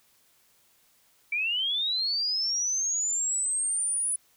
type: linear sweep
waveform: sine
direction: up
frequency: 2300 to 10000 Hz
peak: -25 dBFS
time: 1.32-4.16 s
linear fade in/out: 5 ms
effects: white hiss -64 dBFS RMS until 4.36 s